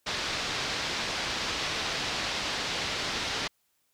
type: low-pass noise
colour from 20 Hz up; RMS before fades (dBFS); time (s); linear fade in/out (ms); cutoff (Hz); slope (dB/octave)
white; -32; 0.06-3.48; 10; 5000; 24
effects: white hiss -73 dBFS RMS until 3.93 s